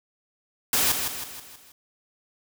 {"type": "noise with echo", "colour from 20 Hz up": "white", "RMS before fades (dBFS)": -22, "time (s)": [0.73, 0.92], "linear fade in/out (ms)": 2, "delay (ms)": 160, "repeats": 5, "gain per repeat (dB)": -6, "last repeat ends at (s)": 1.72, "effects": []}